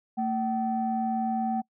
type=tone pair together; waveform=sine; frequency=226 / 764 Hz; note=A3 / G5; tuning=+47 / -45 cents; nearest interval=octave + major sixth; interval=2108 cents; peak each=-27 dBFS; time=0.17-1.62 s; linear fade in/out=20 ms; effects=noise-tail reverb RT60 0.1 s tail -25 dB re dry + tanh soft clip ceiling -18 dBFS